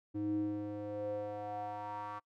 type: tone with band-pass filter sweep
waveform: square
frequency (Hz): 103.83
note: G#2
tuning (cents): 0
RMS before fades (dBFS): -39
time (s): 0.14-2.2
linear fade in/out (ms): 20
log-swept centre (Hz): 270 to 1100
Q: 5.6
effects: noise-tail reverb RT60 0.1 s tail -25 dB re dry